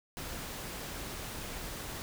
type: noise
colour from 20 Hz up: pink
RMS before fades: -41 dBFS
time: 0.17-2.02 s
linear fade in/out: 0 ms
effects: none